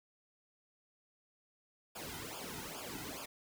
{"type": "noise with flanger", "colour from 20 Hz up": "pink", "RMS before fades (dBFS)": -45, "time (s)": [1.95, 3.26], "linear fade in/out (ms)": 10, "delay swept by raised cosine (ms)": [0.5, 1.8], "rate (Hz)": 2.4, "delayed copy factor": -0.95, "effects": []}